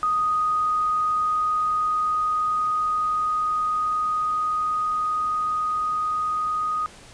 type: tone with level ramp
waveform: sine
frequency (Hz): 1244.5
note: D#6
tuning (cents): 0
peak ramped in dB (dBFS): -19 to -22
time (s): 0.03-6.86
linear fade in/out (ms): 0
effects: pink hiss -46 dBFS RMS until 7.13 s + resampled to 22050 Hz